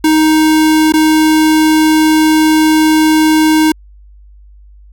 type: tone with dropouts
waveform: square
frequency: 312.5 Hz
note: D#4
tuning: 8 cents sharp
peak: -7 dBFS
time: 0.04-3.72 s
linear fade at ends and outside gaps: 5 ms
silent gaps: 0.923-0.937 s
effects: added 50 Hz sine -36 dBFS peak until 4.92 s